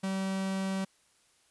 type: tone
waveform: 45% pulse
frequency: 192 Hz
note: G3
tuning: 36 cents flat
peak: -30 dBFS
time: 0.03-0.85 s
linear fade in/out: 10 ms
effects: white hiss -67 dBFS RMS until 1.5 s + resampled to 24000 Hz